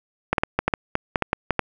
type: clicks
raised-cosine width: 0.5 ms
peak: -4 dBFS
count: 12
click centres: 0.33 / 0.382 / 0.435 / 0.59 / 0.68 / 0.738 / 0.954 / 1.158 / 1.223 / 1.331 / 1.507 / 1.593 s
effects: none